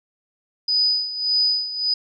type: tone with tremolo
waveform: sine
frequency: 4978 Hz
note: D#8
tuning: in tune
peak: -15 dBFS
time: 0.68-1.94 s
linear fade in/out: 5 ms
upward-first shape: sine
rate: 1.7 Hz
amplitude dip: 75%
effects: none